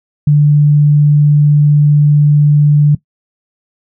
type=tone; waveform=sine; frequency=147.4 Hz; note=D3; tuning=7 cents sharp; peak=-4 dBFS; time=0.27-2.95 s; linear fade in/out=5 ms; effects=noise-tail reverb RT60 0.1 s tail -18 dB re dry